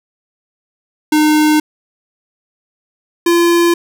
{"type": "tone pair in turn", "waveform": "square", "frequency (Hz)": [305.1, 342.5], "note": ["D#4", "F4"], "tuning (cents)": [-34, -34], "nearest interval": "major second", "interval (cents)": 200, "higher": "second", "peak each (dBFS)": -9, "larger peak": "neither", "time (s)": [[1.12, 1.6], [3.26, 3.74]], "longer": "neither", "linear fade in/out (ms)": 5, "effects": []}